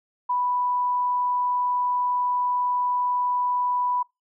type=tone; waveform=sine; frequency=987.8 Hz; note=B5; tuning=in tune; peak=-21 dBFS; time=0.29-4.03 s; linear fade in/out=10 ms; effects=noise-tail reverb RT60 0.2 s tail -24 dB re dry